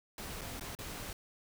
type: noise with dropouts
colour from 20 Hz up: pink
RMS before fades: -43 dBFS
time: 0.18-1.13 s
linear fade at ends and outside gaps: 2 ms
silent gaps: 0.411-0.415 / 0.597-0.609 / 0.751-0.788 s
effects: none